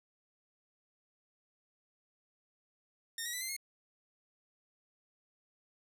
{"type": "tone with pitch steps", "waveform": "10% pulse", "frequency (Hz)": [1834, 1909.7, 1988.5, 2071, 2156], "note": ["A#6", "A#6", "B6", "C7", "C#7"], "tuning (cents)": [-29, 41, 11, -18, -49], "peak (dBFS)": -28, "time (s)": [3.18, 3.565], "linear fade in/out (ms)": 2, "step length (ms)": 77, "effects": []}